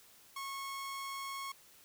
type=tone; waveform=sawtooth; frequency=1095 Hz; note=C#6; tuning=22 cents flat; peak=-36 dBFS; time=0.36-1.52 s; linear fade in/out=5 ms; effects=white hiss -61 dBFS RMS until 1.84 s